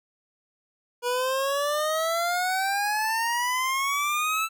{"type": "exponential sweep", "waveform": "25% pulse", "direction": "up", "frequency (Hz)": [482, 1330], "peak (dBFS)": -20, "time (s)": [1.02, 4.49], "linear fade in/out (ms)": 50, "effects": []}